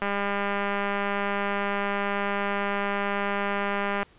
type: click train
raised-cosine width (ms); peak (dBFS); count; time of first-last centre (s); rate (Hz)
0.5; -13; 807; 0.02-4.03; 201
effects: pink hiss -57 dBFS RMS until 4.18 s + resampled to 8000 Hz